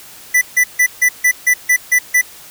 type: tone bursts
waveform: square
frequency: 1985 Hz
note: B6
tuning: 8 cents sharp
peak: -9 dBFS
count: 9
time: 0.34-2.215 s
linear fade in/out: 10 ms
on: 75 ms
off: 150 ms
effects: white hiss -38 dBFS RMS until 2.5 s